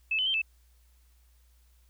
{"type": "tone with pitch steps", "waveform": "sine", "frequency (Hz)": [2612, 3033, 3142, 2631], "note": ["E7", "F#7", "G7", "E7"], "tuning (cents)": [-17, 42, 3, -4], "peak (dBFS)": -25, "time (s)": [0.11, 0.418], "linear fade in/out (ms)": 5, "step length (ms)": 77, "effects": ["added 60 Hz sine -59 dBFS peak until 1.89 s", "white hiss -70 dBFS RMS until 1.89 s"]}